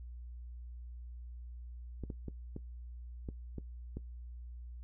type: clicks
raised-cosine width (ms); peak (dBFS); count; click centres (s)
3; -28; 7; 2.037 / 2.102 / 2.283 / 2.564 / 3.288 / 3.583 / 3.97
effects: noise-tail reverb RT60 0.1 s tail -17 dB re dry + added 60 Hz sine -44 dBFS peak until 4.83 s